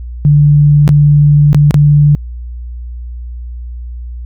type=tone with dropouts; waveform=sine; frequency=146.83 Hz; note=D3; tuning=in tune; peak=-3 dBFS; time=0.25-2.15 s; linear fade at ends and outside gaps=0 ms; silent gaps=0.878-0.891 / 1.53-1.546 / 1.709-1.743 s; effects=added 60 Hz sine -21 dBFS peak until 4.25 s